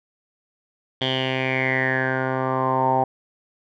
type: tone with low-pass filter sweep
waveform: 10% pulse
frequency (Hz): 130.81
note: C3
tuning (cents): 0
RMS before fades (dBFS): -22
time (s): 1.01-3.04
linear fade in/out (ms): 5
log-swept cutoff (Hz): 3300 to 820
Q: 8.3
effects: none